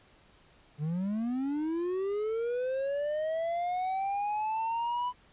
triangle linear sweep, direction up, 142.1 to 996 Hz, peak -27 dBFS, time 0.78-5.13 s, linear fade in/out 50 ms, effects pink hiss -61 dBFS RMS until 5.32 s + resampled to 8000 Hz

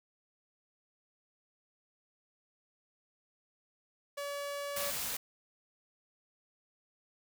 sawtooth tone, 570 Hz, C#5, 48 cents sharp, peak -33 dBFS, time 4.17-4.91 s, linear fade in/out 10 ms
white band-stop noise, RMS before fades -37 dBFS, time 4.76-5.17 s, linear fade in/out 5 ms, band 300 to 430 Hz, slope 96 dB/octave
effects none

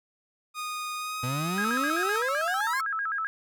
sawtooth tone with pitch glide, 1234 to 1256.3 Hz, D#6 to D#6, -15 to +16 cents, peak -28 dBFS, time 0.54-2.23 s, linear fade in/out 50 ms, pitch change +31 cents, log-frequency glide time 0.96-1.2 s
35% pulse exponential sweep, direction up, 120.5 to 1103 Hz, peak -27 dBFS, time 1.23-2.81 s, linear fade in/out 5 ms
sine tone with vibrato, 1461 Hz, F#6, 22 cents flat, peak -27 dBFS, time 1.58-3.27 s, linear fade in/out 0 ms, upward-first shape square, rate 7.8 Hz, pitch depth 190 cents each way
effects none

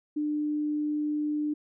sine tone, 299.1 Hz, D4, 32 cents sharp, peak -26 dBFS, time 0.16-1.54 s, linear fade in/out 10 ms, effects none

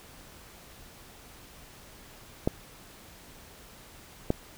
clicks, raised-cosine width 2 ms, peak -10 dBFS, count 2, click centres 2.475 / 4.304 s, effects pink hiss -51 dBFS RMS until 4.57 s

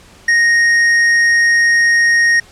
sine tone with tanh clipping, 1864.7 Hz, A#6, in tune, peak -10 dBFS, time 0.28-2.4 s, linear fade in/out 5 ms, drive 9 dB, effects pink hiss -43 dBFS RMS until 2.51 s + low-pass 9000 Hz 12 dB/octave

